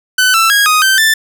sawtooth tone with pitch steps, 1509 / 1333 / 1643 / 1247 / 1551 / 1769 Hz, F#6 / E6 / G#6 / D#6 / G6 / A6, +34 / +19 / -19 / +3 / -19 / +9 cents, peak -4 dBFS, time 0.18-1.14 s, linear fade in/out 5 ms, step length 160 ms, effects none

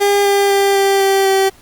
30% pulse tone with pitch steps, 403.7 / 400.2 / 396.8 / 393.3 / 389.9 / 386.6 Hz, G#4 / G4 / G4 / G4 / G4 / G4, -49 / +36 / +21 / +6 / -9 / -24 cents, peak -8 dBFS, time 0-1.5 s, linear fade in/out 20 ms, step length 250 ms, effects pink hiss -46 dBFS RMS until 1.61 s + Opus 48 kbps

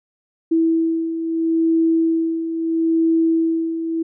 sine beating tone pair, 326.6 / 327.36 Hz, E4 / E4, -16 / -12 cents, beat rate 0.76 Hz, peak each -23 / -16 dBFS, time 0.51-4.03 s, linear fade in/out 10 ms, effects none

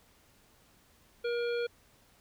harmonic tone, 475.3 Hz, A#4, 34 cents sharp, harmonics 1 / 3 / 5 / 7 / 9, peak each -30 / -40 / -44 / -47 / -49 dBFS, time 1.24-1.67 s, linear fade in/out 10 ms, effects pink hiss -64 dBFS RMS until 2.2 s

